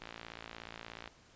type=click train; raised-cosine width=0.3 ms; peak=-28 dBFS; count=61; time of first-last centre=0.02-1.076 s; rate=56.8 Hz; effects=pink hiss -62 dBFS RMS until 1.35 s + resampled to 16000 Hz